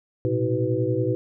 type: tone cluster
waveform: sine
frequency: 115.4 / 126 / 323.3 / 379.3 / 496.7 Hz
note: A#2 / B2 / E4 / F#4 / B4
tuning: -17 / +35 / -34 / +43 / +10 cents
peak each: -27 dBFS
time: 0.25-1.15 s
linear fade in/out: 0 ms
effects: none